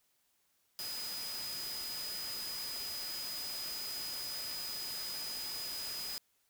sine tone in noise, 4978 Hz, D#8, in tune, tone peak -40 dBFS, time 0.79-6.18 s, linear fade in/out 0 ms, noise white, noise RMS -44 dBFS, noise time 0.79-6.18 s, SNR +1 dB, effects white hiss -75 dBFS RMS until 6.49 s

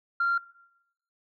sine tone, 1385 Hz, F6, 15 cents flat, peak -21 dBFS, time 0.2-0.38 s, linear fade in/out 5 ms, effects noise-tail reverb RT60 0.8 s tail -20 dB re dry + tanh soft clip ceiling -19 dBFS

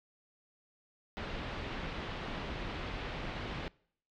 pink low-pass noise, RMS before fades -40 dBFS, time 1.17-3.68 s, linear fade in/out 0 ms, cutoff 3700 Hz, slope 24 dB/octave, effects noise-tail reverb RT60 0.6 s tail -24 dB re dry

